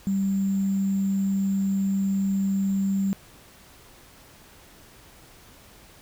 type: tone with sample-and-hold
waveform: sine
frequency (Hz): 195.2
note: G3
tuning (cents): -7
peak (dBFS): -21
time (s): 0.07-3.13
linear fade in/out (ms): 0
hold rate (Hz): 7350
effects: pink hiss -51 dBFS RMS until 6.01 s